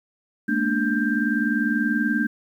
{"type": "tone cluster", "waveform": "sine", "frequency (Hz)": [215, 235.2, 294.6, 1581], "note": ["A3", "A#3", "D4", "G6"], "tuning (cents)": [-40, 16, 6, 14], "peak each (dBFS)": -25, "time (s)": [0.48, 2.27], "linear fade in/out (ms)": 10, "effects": ["9-bit"]}